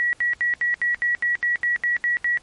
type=tone bursts; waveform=sine; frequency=1927 Hz; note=B6; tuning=43 cents flat; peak=-18 dBFS; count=12; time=0-2.374 s; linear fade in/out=0 ms; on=130 ms; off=74 ms; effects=pink hiss -54 dBFS RMS until 2.42 s + MP3 48 kbps